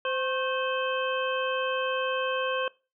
harmonic tone with a mistuned harmonic, 518 Hz, C5, 17 cents flat, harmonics 1 / 2 / 3 / 5 / 6, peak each -29 / -32 / -34 / -36 / -37 dBFS, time 0.05-2.68 s, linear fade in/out 2 ms, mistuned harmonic 2, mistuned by +72 cents, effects noise-tail reverb RT60 0.3 s tail -22 dB re dry

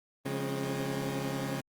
20% pulse chord, Db major seventh, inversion none, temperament equal with one note detuned, 138.59 / 174.61 / 207.7 / 266.2 Hz, Db3 / F3 / Ab3 / C4, 0 / 0 / 0 / +30 cents, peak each -30 / -36 / -35 / -33 dBFS, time 0.25-1.61 s, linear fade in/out 10 ms, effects Opus 32 kbps

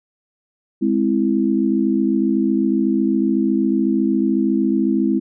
sine chord, Ab augmented, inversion none, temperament equal, 207.7 / 261.6 / 329.6 Hz, Ab3 / C4 / E4, 0 / 0 / 0 cents, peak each -19 dBFS, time 0.81-5.2 s, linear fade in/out 20 ms, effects none

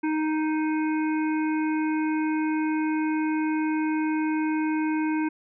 harmonic tone, 311.1 Hz, D#4, in tune, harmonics 1 / 3 / 5 / 7 / 8, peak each -23 / -33 / -37 / -40 / -41 dBFS, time 0.03-5.29 s, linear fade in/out 10 ms, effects none

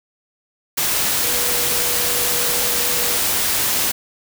sine tone in noise, 484.7 Hz, B4, 32 cents flat, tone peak -30 dBFS, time 1.23-3.17 s, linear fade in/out 10 ms, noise white, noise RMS -19 dBFS, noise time 0.77-3.92 s, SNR -14 dB, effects none

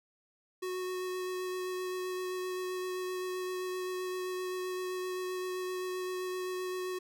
square tone with vibrato, 367.8 Hz, F#4, 10 cents flat, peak -35 dBFS, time 0.62-6.99 s, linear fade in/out 10 ms, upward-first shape sine, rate 7.7 Hz, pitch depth 10 cents each way, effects none

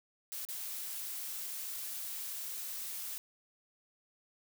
blue noise with dropouts, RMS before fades -41 dBFS, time 0.32-3.18 s, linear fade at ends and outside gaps 0 ms, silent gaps 0.451-0.487 s, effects none

